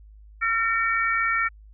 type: harmonic tone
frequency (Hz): 454.8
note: A#4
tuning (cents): -43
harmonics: 3 / 4 / 5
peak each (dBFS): -24 / -25 / -26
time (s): 0.41-1.49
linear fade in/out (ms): 20
effects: added 52 Hz sine -45 dBFS peak until 1.73 s